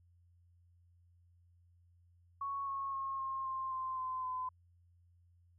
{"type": "tone with pitch steps", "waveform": "sine", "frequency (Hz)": [1108.7, 1095.3, 1082.1, 1069.1, 1056.2, 1043.5, 1030.9, 1018.4], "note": ["C#6", "C#6", "C#6", "C6", "C6", "C6", "C6", "C6"], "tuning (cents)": [0, -21, -42, 37, 16, -5, -26, -47], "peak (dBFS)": -36, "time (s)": [2.41, 4.49], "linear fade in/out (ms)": 5, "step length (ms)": 260, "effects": ["added 87 Hz sine -64 dBFS peak until 5.58 s"]}